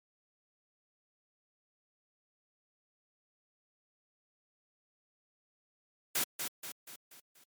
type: noise with echo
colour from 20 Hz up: white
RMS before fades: -31 dBFS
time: 6.15-6.24 s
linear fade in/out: 5 ms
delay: 240 ms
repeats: 5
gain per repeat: -6 dB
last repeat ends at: 7.44 s
effects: high-pass 150 Hz 12 dB/octave + MP3 96 kbps